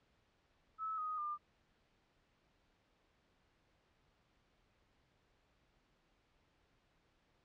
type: tone with pitch steps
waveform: sine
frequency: 1300 / 1249.2 / 1200.4 Hz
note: E6 / D#6 / D6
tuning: -24 / +7 / +38 cents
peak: -38 dBFS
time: 0.78-1.38 s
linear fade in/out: 50 ms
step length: 200 ms
effects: pink hiss -75 dBFS RMS until 7.44 s + low-pass 4000 Hz 12 dB/octave